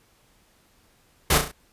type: noise with echo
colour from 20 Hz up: pink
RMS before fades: -18 dBFS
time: 1.3-1.38 s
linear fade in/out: 5 ms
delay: 34 ms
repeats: 4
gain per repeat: -6 dB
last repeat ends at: 1.516 s
effects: pink hiss -61 dBFS RMS until 1.72 s + resampled to 32000 Hz